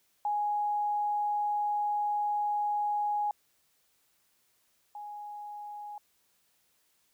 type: tone pair in turn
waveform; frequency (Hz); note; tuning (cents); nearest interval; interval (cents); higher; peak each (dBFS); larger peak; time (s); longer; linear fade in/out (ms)
sine; 830.6 / 830.6; G#5 / G#5; 0 / 0; unison; 0; neither; -27 / -39; first; 0.25-3.31 / 4.95-5.98; first; 2
effects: white hiss -71 dBFS RMS until 7.13 s